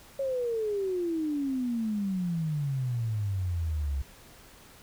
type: exponential sweep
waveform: sine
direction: down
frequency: 554.4 to 66.6 Hz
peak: -27 dBFS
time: 0.19-4.02 s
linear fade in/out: 5 ms
effects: pink hiss -53 dBFS RMS until 4.82 s